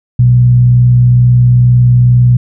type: tone with frequency modulation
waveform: sine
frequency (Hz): 122.7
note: B2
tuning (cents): -11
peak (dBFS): -3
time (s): 0.19-2.37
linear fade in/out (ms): 5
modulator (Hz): 62.2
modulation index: 0.25
effects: none